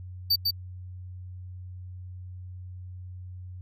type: tone with echo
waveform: square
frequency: 4605 Hz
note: D8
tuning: 35 cents flat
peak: -20 dBFS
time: 0.3-0.36 s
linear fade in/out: 10 ms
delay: 150 ms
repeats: 1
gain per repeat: -3 dB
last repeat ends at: 0.51 s
effects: added 91 Hz sine -38 dBFS peak until 3.61 s